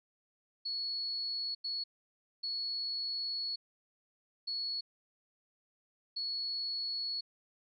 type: tone bursts at uneven times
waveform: sine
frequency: 4379 Hz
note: C#8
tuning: 22 cents flat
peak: -34 dBFS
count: 5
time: 0.65-1.55 / 1.64-1.84 / 2.43-3.56 / 4.47-4.81 / 6.16-7.21 s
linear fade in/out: 10 ms
effects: none